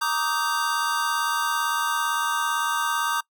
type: chord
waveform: square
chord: Eb major seventh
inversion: second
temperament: just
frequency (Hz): 933.4 / 1166.7 / 1244.5 / 1555.6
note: Bb5 / D6 / Eb6 / G6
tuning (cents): +2 / -12 / 0 / -14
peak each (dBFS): -29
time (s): 0.01-3.21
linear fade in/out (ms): 10
effects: noise-tail reverb RT60 0.1 s tail -23 dB re dry